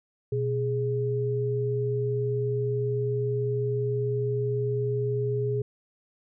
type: tone pair together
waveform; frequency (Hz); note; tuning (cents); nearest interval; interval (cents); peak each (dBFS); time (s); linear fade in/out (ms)
sine; 122.97 / 415.3; B2 / G#4; -7 / 0; octave + major sixth; 2107; -27; 0.32-5.62; 5
effects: none